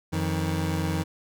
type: tone pair together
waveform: 25% pulse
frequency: 88.9 / 158.4 Hz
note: F2 / D#3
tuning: +31 / +31 cents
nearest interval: minor seventh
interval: 1000 cents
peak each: -24 dBFS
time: 0.12-1.04 s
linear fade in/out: 20 ms
effects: none